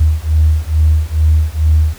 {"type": "beating tone pair", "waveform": "sine", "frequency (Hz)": [76.7, 79], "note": ["D#2", "D#2"], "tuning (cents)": [-24, 27], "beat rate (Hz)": 2.3, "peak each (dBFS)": -11, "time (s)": [0, 1.94], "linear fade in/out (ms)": 10, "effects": ["tanh soft clip ceiling -1 dBFS", "pink hiss -37 dBFS RMS until 1.98 s"]}